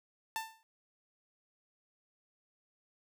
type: tone with exponential decay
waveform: sawtooth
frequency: 890 Hz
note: A5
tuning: 20 cents sharp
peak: -28 dBFS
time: 0.36-0.63 s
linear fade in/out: 0 ms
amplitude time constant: 57 ms
effects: none